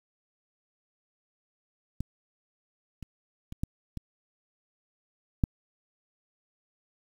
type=clicks; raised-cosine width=5 ms; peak=-19 / -28 / -27 / -17 / -23 / -10 dBFS; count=6; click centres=2.006 / 3.027 / 3.524 / 3.635 / 3.973 / 5.438 s; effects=8-bit